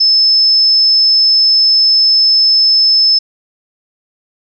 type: tone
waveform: sine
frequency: 5240 Hz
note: E8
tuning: 11 cents flat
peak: -6 dBFS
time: 0-3.19 s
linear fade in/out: 10 ms
effects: none